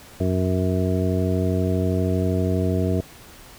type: harmonic tone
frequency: 92.5 Hz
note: F#2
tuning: in tune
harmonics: 1 / 2 / 3 / 4 / 5 / 7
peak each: -22 / -25 / -27 / -28 / -29 / -30 dBFS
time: 0.2-3.01 s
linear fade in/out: 5 ms
effects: pink hiss -45 dBFS RMS until 3.58 s